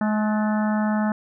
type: harmonic tone with a mistuned harmonic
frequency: 213 Hz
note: G#3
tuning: 44 cents sharp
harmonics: 1 / 3 / 4 / 5 / 6 / 7 / 8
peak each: -20 / -30 / -30 / -37 / -35 / -35 / -37 dBFS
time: 0.01-1.12 s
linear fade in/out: 2 ms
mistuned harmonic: 8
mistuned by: +48 cents
effects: none